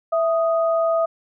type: tone pair together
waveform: sine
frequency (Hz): 659.3 / 1244.5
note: E5 / D#6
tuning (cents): 0 / 0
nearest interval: major seventh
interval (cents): 1100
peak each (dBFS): -17 / -25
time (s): 0.12-1.06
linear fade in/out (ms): 10
effects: none